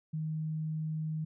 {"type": "tone", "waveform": "sine", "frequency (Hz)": 156.6, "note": "D#3", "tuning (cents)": 11, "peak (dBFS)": -32, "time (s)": [0.13, 1.25], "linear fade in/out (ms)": 10, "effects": []}